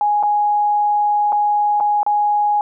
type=tone with dropouts; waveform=sine; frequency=830.6 Hz; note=G#5; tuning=in tune; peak=-13 dBFS; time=0.01-2.61 s; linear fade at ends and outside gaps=1 ms; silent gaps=0.228-0.234 / 1.322-1.327 / 1.801-1.807 / 2.031-2.064 s; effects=none